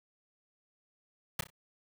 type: noise with echo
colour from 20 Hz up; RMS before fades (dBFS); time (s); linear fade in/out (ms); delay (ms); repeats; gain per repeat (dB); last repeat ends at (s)
pink; -32; 1.39-1.41; 5; 31; 3; -10; 1.503
effects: none